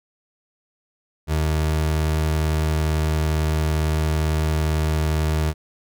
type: tone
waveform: 30% pulse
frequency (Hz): 77.78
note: D#2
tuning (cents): 0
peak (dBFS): -16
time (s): 1.27-5.54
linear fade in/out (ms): 50
effects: none